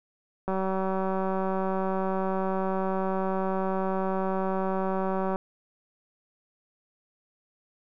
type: click train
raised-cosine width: 1 ms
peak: -16 dBFS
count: 928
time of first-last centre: 0.48-5.359 s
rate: 190 Hz
effects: none